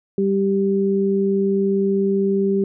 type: tone pair together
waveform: sine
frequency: 196.5 / 391.9 Hz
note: G3 / G4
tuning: +4 / 0 cents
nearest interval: octave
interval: 1196 cents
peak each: -19 / -18 dBFS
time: 0.18-2.64 s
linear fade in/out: 2 ms
effects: none